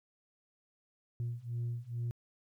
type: beating tone pair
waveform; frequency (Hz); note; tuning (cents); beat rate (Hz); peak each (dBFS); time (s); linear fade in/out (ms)
sine; 117.6 / 119.9; A#2 / A#2; +16 / +49; 2.3; -37 / -36; 1.2-2.11; 0
effects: tanh soft clip ceiling -31 dBFS + 12-bit